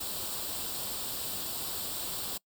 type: noise with comb filter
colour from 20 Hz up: white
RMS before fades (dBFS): -36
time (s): 0-2.38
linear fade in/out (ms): 10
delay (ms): 0.24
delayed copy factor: +0.65
effects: noise-tail reverb RT60 0.1 s tail -24 dB re dry